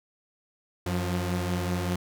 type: tone pair together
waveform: sawtooth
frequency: 90.9 / 176.62 Hz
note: F#2 / F3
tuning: -30 / +20 cents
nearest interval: major seventh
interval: 1150 cents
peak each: -25 / -26 dBFS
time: 0.86-1.96 s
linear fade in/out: 5 ms
effects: none